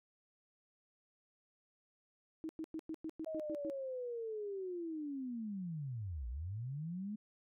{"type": "tone bursts", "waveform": "sine", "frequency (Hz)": 318.4, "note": "D#4", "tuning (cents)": 40, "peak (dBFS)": -39, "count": 9, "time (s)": [2.44, 3.699], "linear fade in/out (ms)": 0, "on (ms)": 51, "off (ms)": 100}
{"type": "linear two-way sweep", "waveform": "sine", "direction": "down then up", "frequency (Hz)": [643, 55.4, 217.1], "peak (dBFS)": -39, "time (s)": [3.26, 7.16], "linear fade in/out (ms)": 10, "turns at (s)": 6.28}
{"effects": []}